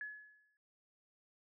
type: tone with exponential decay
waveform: sine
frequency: 1700 Hz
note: G#6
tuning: 40 cents sharp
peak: -39 dBFS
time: 0.01-0.57 s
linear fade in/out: 1 ms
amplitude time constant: 120 ms
effects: none